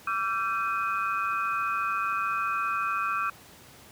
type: tone cluster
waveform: sine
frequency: 1152 / 1357 / 1561 / 2501 Hz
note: D6 / E6 / G6 / D#7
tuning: -34 / +50 / -8 / +8 cents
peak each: -30 / -29 / -35 / -35 dBFS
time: 0.07-3.3 s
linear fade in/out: 5 ms
effects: pink hiss -51 dBFS RMS until 3.91 s + high-pass 80 Hz 12 dB/octave